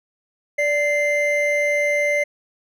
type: tone pair together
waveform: triangle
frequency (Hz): 585 / 2083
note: D5 / C7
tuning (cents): -7 / -8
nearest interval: octave + minor seventh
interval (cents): 2199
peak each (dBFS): -18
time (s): 0.58-2.24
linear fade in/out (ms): 10
effects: none